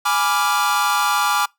45% pulse chord, G# diminished seventh, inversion none, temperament equal, 830.6 / 987.8 / 1174.7 / 1396.9 Hz, G#5 / B5 / D6 / F6, 0 / 0 / 0 / 0 cents, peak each -22 / -24 / -20 / -23 dBFS, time 0.05-1.46 s, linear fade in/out 10 ms, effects noise-tail reverb RT60 0.2 s tail -25 dB re dry

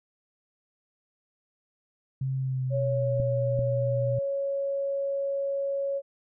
sine tone with pitch glide, 132.9 to 122.58 Hz, C3 to B2, +27 to -13 cents, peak -26 dBFS, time 2.21-4.19 s, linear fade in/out 5 ms, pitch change -140 cents, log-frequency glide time 2.36-3.19 s
sine tone, 554.4 Hz, C#5, in tune, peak -26 dBFS, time 2.7-6.02 s, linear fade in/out 50 ms
clicks, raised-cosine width 5 ms, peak -21 dBFS, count 2, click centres 3.2 / 3.591 s
effects none

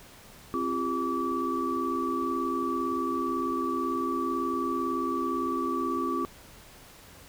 sine tone cluster, 263.6 / 343.1 / 401.1 / 1152 Hz, C4 / F4 / G4 / D6, +13 / -31 / +40 / -34 cents, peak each -32 / -32 / -36 / -30 dBFS, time 0.54-6.25 s, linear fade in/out 0 ms, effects pink hiss -51 dBFS RMS until 7.28 s

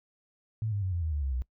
sine tone with pitch steps, 110 / 101.45 / 93.57 / 86.3 / 79.6 / 73.42 / 67.71 / 62.45 Hz, A2 / G#2 / F#2 / F2 / D#2 / D2 / C#2 / B1, 0 / -40 / +20 / -20 / +40 / 0 / -40 / +20 cents, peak -28 dBFS, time 0.62-1.42 s, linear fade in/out 0 ms, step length 100 ms, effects noise-tail reverb RT60 0.1 s tail -22 dB re dry

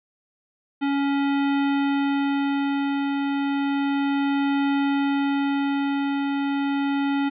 square tone with tremolo, 279.7 Hz, C#4, 16 cents sharp, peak -20 dBFS, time 0.81-7.3 s, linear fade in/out 20 ms, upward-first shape triangle, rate 0.32 Hz, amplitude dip 30%, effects resampled to 8000 Hz + 10-bit

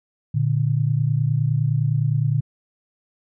sine tone pair together, 117.08 / 146.83 Hz, A#2 / D3, +8 / 0 cents, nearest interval major third, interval 392 cents, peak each -20 dBFS, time 0.34-2.41 s, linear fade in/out 10 ms, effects none

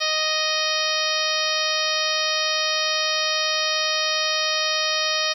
harmonic tone, 622.3 Hz, D#5, in tune, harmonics 1 / 2 / 3 / 4 / 5 / 6 / 7 / 8 / 9, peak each -29 / -29 / -29 / -29 / -29 / -29 / -29 / -29 / -29 dBFS, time 0-5.34 s, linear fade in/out 20 ms, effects 9-bit

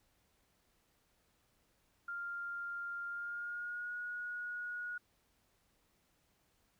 sine tone with pitch glide, 1396.9 to 1450.3 Hz, F6 to F#6, 0 to -35 cents, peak -39 dBFS, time 2.08-4.98 s, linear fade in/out 5 ms, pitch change +65 cents, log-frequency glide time 3.07-3.94 s, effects pink hiss -75 dBFS RMS until 6.79 s

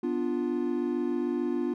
triangle chord, B diminished, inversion none, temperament equal, 246.9 / 293.7 / 349.2 Hz, B3 / D4 / F4, 0 / 0 / 0 cents, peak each -29 / -30 / -28 dBFS, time 0.03-1.74 s, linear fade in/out 5 ms, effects none

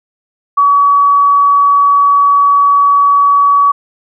sine tone, 1135 Hz, C#6, 41 cents sharp, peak -5 dBFS, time 0.57-3.72 s, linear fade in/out 10 ms, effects none

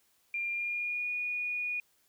sine tone with pitch glide, 2392 to 2454 Hz, D7 to D#7, +31 to -25 cents, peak -31 dBFS, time 0.34-1.8 s, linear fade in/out 2 ms, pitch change +44 cents, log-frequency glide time 0.45-1.1 s, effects white hiss -70 dBFS RMS until 2.08 s

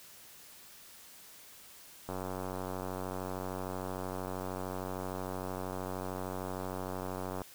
click train, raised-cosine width 1 ms, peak -24 dBFS, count 497, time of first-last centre 2.09-7.418 s, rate 93.1 Hz, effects white hiss -54 dBFS RMS until 7.54 s

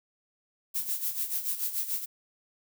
violet noise with tremolo, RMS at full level -29 dBFS, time 0.74-2.06 s, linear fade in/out 20 ms, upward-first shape sine, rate 6.9 Hz, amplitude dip 70%, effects none

